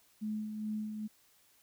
sine tone with tremolo, 214.1 Hz, A3, 47 cents flat, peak -33 dBFS, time 0.21-1.08 s, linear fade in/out 20 ms, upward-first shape sine, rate 2.4 Hz, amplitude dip 45%, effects white hiss -67 dBFS RMS until 1.62 s

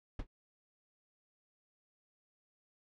brown noise with exponential decay, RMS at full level -29 dBFS, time 0.19-0.27 s, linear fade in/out 5 ms, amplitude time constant 16 ms, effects low-pass 4000 Hz 12 dB/octave

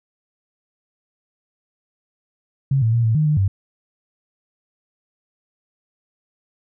sine tone with pitch steps, 136.3 / 112.5 / 117.2 / 111.9 / 153.7 / 150.7 / 97.4 Hz, C#3 / A2 / A#2 / A2 / D#3 / D3 / G2, -29 / +39 / +10 / +30 / -21 / +45 / -11 cents, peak -14 dBFS, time 2.71-3.48 s, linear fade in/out 5 ms, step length 110 ms, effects none

